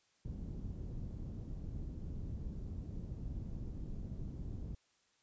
pink low-pass noise, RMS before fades -43 dBFS, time 0.25-4.75 s, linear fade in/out 2 ms, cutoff 190 Hz, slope 12 dB/octave, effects white hiss -74 dBFS RMS until 5.22 s + resampled to 16000 Hz

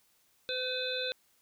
harmonic tone with a mistuned harmonic, 509 Hz, C5, 48 cents flat, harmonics 1 / 3 / 5 / 7 / 8, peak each -36 / -40 / -41 / -37 / -38 dBFS, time 0.49-1.12 s, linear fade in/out 0 ms, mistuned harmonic 8, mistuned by -23 cents, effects white hiss -69 dBFS RMS until 1.41 s

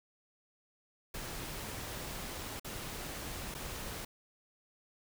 pink noise with dropouts, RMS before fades -42 dBFS, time 1.14-4.05 s, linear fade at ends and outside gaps 5 ms, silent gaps 2.597-2.645 / 3.543-3.548 s, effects none

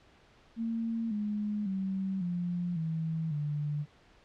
sine tone with pitch steps, 227.9 / 209 / 191.64 / 175.73 / 161.15 / 147.77 Hz, A#3 / G#3 / G3 / F3 / E3 / D3, -39 / +11 / -39 / +11 / -39 / +11 cents, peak -30 dBFS, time 0.56-3.86 s, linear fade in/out 50 ms, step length 550 ms, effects pink hiss -61 dBFS RMS until 4.24 s + low-pass 4000 Hz 12 dB/octave

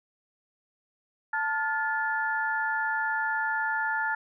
sine tone cluster, 884 / 1416 / 1736 Hz, A5 / F6 / A6, +8 / +23 / -24 cents, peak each -30 dBFS, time 1.33-4.15 s, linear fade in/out 5 ms, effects none

